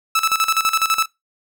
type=tone with tremolo; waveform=sawtooth; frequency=1311 Hz; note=E6; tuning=10 cents flat; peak=-10 dBFS; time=0.15-1.06 s; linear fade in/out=5 ms; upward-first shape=square; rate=12 Hz; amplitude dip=75%; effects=noise-tail reverb RT60 0.2 s tail -23 dB re dry